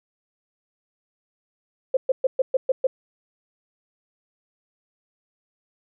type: tone bursts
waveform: sine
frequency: 523.3 Hz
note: C5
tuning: in tune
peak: -15 dBFS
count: 7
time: 1.94-2.87 s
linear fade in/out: 5 ms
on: 30 ms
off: 120 ms
effects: none